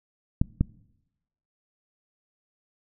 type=clicks; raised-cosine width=5 ms; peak=-8 dBFS; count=2; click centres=0.415 / 0.61 s; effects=noise-tail reverb RT60 0.9 s tail -23 dB re dry